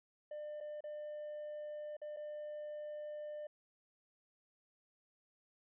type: tone with dropouts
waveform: triangle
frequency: 599 Hz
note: D5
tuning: 34 cents sharp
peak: -40 dBFS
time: 0.31-3.47 s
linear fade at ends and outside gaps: 5 ms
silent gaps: 0.604-0.609 / 0.807-0.839 / 1.968-2.016 / 2.164-2.169 s
effects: tanh soft clip ceiling -36 dBFS + resampled to 8000 Hz